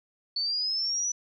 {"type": "linear sweep", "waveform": "sine", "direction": "up", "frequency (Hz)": [4435, 5970], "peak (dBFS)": -26, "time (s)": [0.36, 1.12], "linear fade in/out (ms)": 5, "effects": []}